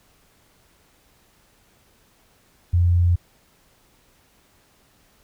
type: tone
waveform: sine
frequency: 87.31 Hz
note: F2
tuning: in tune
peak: -14 dBFS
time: 2.73-3.16 s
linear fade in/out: 10 ms
effects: pink hiss -59 dBFS RMS until 5.23 s